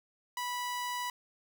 sawtooth tone, 983 Hz, B5, 8 cents flat, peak -30 dBFS, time 0.37-1.1 s, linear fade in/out 2 ms, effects none

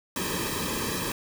pink noise with comb filter, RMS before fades -30 dBFS, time 0.16-1.12 s, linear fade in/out 2 ms, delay 1.4 ms, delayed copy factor -0.9, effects none

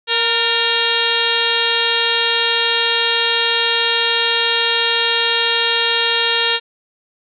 harmonic tone with a mistuned harmonic, 466.2 Hz, A#4, in tune, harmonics 1 / 2 / 3 / 4 / 5 / 6 / 7 / 8 / 9, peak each -24 / -25 / -25 / -22 / -26 / -21 / -21 / -22 / -26 dBFS, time 0.07-6.6 s, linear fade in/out 50 ms, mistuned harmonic 4, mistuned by -50 cents, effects none

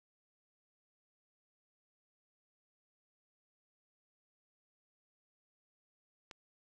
click, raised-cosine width 0.2 ms, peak -30 dBFS, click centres 6.312 s, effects none

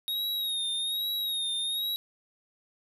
square tone with vibrato, 3750 Hz, A#7, 10 cents sharp, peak -29 dBFS, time 0.08-1.96 s, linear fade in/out 0 ms, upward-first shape sine, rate 1.2 Hz, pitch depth 58 cents each way, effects none

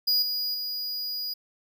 square tone with level steps, 4900 Hz, D#8, 27 cents flat, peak -21 / -27 / -30 dBFS, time 0.07-1.34 s, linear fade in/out 10 ms, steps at 0.22 / 0.54 s, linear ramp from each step 5 ms, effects none

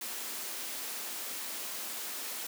white high-pass noise, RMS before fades -39 dBFS, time 0.01-2.47 s, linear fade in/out 5 ms, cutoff 200 Hz, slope 96 dB/octave, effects none

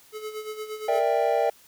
square tone with tremolo, 430 Hz, A4, 40 cents flat, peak -31 dBFS, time 0.12-1.03 s, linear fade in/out 50 ms, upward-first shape sine, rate 8.6 Hz, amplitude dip 65%
triangle chord, E half-diminished seventh, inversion second, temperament equal with one note detuned, 466.2 / 587.3 / 659.3 / 791.3 Hz, Bb4 / D5 / E5 / G5, 0 / 0 / 0 / +16 cents, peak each -24 dBFS, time 0.88-1.5 s, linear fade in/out 5 ms
effects white hiss -55 dBFS RMS until 1.67 s

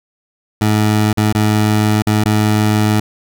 20% pulse tone with dropouts, 106.6 Hz, G#2, 46 cents sharp, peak -6 dBFS, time 0.61-3 s, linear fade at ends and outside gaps 5 ms, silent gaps 1.13-1.173 / 1.326-1.349 / 2.022-2.068 / 2.239-2.256 s, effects none

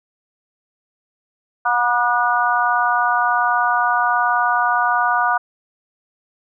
harmonic tone with a mistuned harmonic, 241.3 Hz, B3, 40 cents flat, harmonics 3 / 4 / 5 / 6, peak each -20 / -20 / -20 / -20 dBFS, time 1.65-5.38 s, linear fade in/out 10 ms, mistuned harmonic 6, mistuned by +18 cents, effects none

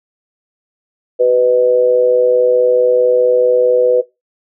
sine tone with amplitude modulation, 497.7 Hz, B4, 13 cents sharp, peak -4 dBFS, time 1.19-4.02 s, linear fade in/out 20 ms, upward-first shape sine, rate 120 Hz, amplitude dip 70%, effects noise-tail reverb RT60 0.2 s tail -18 dB re dry

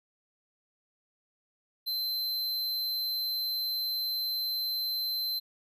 square tone, 4090 Hz, C8, 40 cents flat, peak -30 dBFS, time 1.86-5.4 s, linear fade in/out 20 ms, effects none

